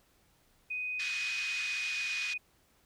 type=tone with pitch glide; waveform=sine; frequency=2497 to 2481 Hz; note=D#7 to D#7; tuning=+6 to -6 cents; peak=-33 dBFS; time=0.7-2.38 s; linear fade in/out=10 ms; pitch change=-12 cents; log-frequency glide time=1.45-2.1 s
type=band-pass noise; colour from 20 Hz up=pink; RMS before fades=-40 dBFS; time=0.99-2.34 s; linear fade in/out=10 ms; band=1800 to 5800 Hz; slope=24 dB/octave
effects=pink hiss -68 dBFS RMS until 2.85 s